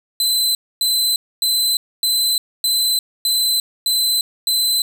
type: tone bursts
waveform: sawtooth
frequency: 4041 Hz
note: B7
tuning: 39 cents sharp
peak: -12 dBFS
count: 8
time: 0.2-4.82 s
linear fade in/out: 2 ms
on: 350 ms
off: 260 ms
effects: none